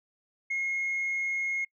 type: tone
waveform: sine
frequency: 2156 Hz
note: C#7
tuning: 49 cents flat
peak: -26 dBFS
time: 0.5-1.65 s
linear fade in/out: 10 ms
effects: noise-tail reverb RT60 0.1 s tail -25 dB re dry + tanh soft clip ceiling -25 dBFS